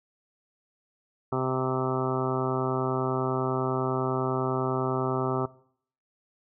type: harmonic tone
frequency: 130 Hz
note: C3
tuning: 11 cents flat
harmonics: 1 / 2 / 3 / 4 / 5 / 6 / 7 / 8 / 9 / 10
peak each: -31 / -33 / -30 / -39 / -36 / -37 / -36 / -42 / -35 / -37 dBFS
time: 1.32-5.46 s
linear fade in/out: 5 ms
effects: noise-tail reverb RT60 0.6 s tail -20 dB re dry